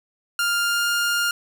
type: tone with pitch glide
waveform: sawtooth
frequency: 1400 to 1408.1 Hz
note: F6 to F6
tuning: +4 to +14 cents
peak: -16 dBFS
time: 0.39-1.31 s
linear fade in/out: 2 ms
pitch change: +10 cents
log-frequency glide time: 0.62-0.88 s
effects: none